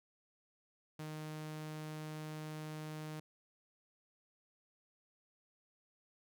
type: tone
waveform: sawtooth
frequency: 154.5 Hz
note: D#3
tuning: 12 cents flat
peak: -39 dBFS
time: 0.99-3.2 s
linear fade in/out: 5 ms
effects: none